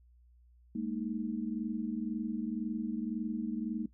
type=chord; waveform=sine; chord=Ab suspended second; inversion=none; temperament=equal with one note detuned; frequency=207.7 / 229.6 / 311.1 Hz; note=Ab3 / Bb3 / Eb4; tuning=0 / -26 / 0 cents; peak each=-38 / -35 / -39 dBFS; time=0.75-3.86 s; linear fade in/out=5 ms; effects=noise-tail reverb RT60 0.1 s tail -17 dB re dry + added 60 Hz sine -59 dBFS peak until 3.93 s